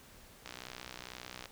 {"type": "click train", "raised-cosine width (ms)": 0.2, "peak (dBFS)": -26, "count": 63, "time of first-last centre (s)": [0.46, 1.457], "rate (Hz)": 62.2, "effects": ["pink hiss -57 dBFS RMS until 1.51 s"]}